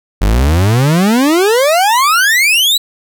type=exponential sweep; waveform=40% pulse; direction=up; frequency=46.25 to 4041 Hz; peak=-7 dBFS; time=0.21-2.78 s; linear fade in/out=10 ms; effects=none